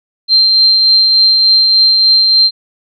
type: tone with tremolo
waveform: sine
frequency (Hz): 4152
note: C8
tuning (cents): -14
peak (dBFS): -4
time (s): 0.28-2.51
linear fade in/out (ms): 50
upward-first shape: triangle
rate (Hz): 3.4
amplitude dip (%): 30
effects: none